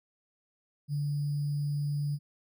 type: tone with sample-and-hold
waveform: sine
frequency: 145.4 Hz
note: D3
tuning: 17 cents flat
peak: -28 dBFS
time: 0.88-2.19 s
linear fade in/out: 50 ms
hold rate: 4900 Hz
effects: none